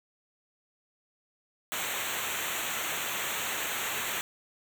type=noise with comb filter; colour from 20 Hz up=pink; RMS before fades=-33 dBFS; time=1.72-4.21 s; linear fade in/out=0 ms; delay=0.2 ms; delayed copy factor=-1; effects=none